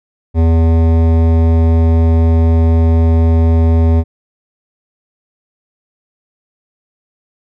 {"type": "tone with hard clipping", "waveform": "sine", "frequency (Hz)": 82, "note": "E2", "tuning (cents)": -9, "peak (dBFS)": -9, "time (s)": [0.34, 4.04], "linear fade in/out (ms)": 50, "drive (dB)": 15, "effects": []}